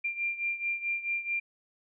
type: beating tone pair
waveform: sine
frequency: 2381 / 2385.6 Hz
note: D7 / D7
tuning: +23 / +27 cents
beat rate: 4.6 Hz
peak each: -31 / -35 dBFS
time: 0.04-1.4 s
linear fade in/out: 10 ms
effects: none